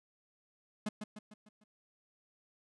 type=tone with echo; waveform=45% pulse; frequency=212.2 Hz; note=G#3; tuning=38 cents sharp; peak=-33 dBFS; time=0.86-0.89 s; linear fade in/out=5 ms; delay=150 ms; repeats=5; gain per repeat=-6 dB; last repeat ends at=1.64 s; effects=resampled to 24000 Hz